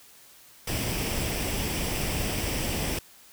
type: noise with comb filter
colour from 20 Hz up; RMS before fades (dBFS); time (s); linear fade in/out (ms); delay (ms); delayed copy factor
pink; -29; 0.67-2.99; 5; 0.37; +0.5
effects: white hiss -53 dBFS RMS until 3.32 s